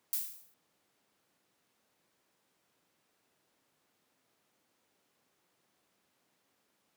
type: noise with exponential decay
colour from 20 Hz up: violet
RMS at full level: -30 dBFS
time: 0.13-0.54 s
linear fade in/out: 0 ms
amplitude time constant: 88 ms
effects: pink hiss -75 dBFS RMS until 6.96 s + high-pass 200 Hz 12 dB/octave